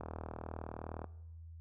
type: click train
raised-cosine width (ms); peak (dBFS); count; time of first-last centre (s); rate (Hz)
1; -28; 42; 0.01-1.043; 39.7
effects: noise-tail reverb RT60 0.9 s tail -19 dB re dry + added 82 Hz sine -48 dBFS peak until 1.6 s